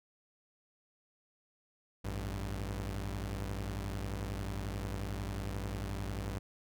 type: tone pair together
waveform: sawtooth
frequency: 54.6 / 98 Hz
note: A1 / G2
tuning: -13 / 0 cents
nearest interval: minor seventh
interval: 1013 cents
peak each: -35 / -35 dBFS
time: 2.04-6.39 s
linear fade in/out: 10 ms
effects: none